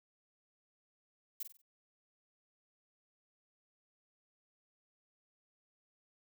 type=noise with echo; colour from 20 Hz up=violet; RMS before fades=-40 dBFS; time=1.4-1.43 s; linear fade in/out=5 ms; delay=47 ms; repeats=4; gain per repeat=-8 dB; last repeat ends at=1.618 s; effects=none